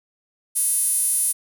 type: tone with high-pass filter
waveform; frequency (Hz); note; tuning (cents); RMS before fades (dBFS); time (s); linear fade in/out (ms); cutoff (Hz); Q
sawtooth; 511; C5; -41; -21; 0.55-1.33; 20; 10000; 6.6
effects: none